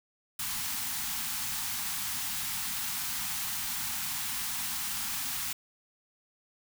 white band-stop noise, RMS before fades -34 dBFS, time 0.39-5.53 s, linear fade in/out 5 ms, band 280 to 740 Hz, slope 96 dB/octave, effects none

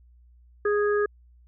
harmonic tone, 414.1 Hz, G#4, 5 cents flat, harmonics 1 / 3 / 4, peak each -21 / -31 / -31 dBFS, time 0.65-1.06 s, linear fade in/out 5 ms, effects added 60 Hz sine -52 dBFS peak until 1.47 s

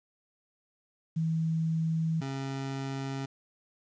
sine / 25% pulse tone pair in turn, 161.7 / 135.71 Hz, E3 / C#3, -33 / -36 cents, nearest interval minor third, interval 303 cents, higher first, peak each -26 / -29 dBFS, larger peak first, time 1.16-2.21 / 2.21-3.26 s, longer neither, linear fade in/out 10 ms, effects resampled to 16000 Hz + 10-bit

